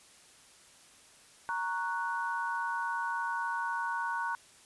sine chord, F# major, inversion first, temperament equal, 932.3 / 1108.7 / 1480 Hz, A#5 / C#6 / F#6, 0 / 0 / 0 cents, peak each -34 / -38 / -35 dBFS, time 1.49-4.35 s, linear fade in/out 0 ms, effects white hiss -58 dBFS RMS until 4.65 s + resampled to 24000 Hz

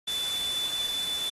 sine tone in noise, 3492 Hz, A7, 14 cents flat, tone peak -28 dBFS, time 0.07-1.3 s, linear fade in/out 10 ms, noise white, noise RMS -37 dBFS, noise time 0.07-1.3 s, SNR +6 dB, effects AAC 32 kbps

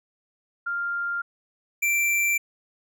sine / square tone pair in turn, 1396.9 / 2349 Hz, F6 / D7, 0 / 0 cents, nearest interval major sixth, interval 900 cents, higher second, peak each -25 / -21 dBFS, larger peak second, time 0.66-1.22 / 1.82-2.38 s, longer neither, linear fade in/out 10 ms, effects none

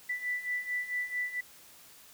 sine beating tone pair, 1975.5 / 1980 Hz, B6 / B6, 0 / +4 cents, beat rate 4.5 Hz, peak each -37 / -33 dBFS, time 0.09-1.41 s, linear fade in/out 10 ms, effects white hiss -55 dBFS RMS until 2.13 s

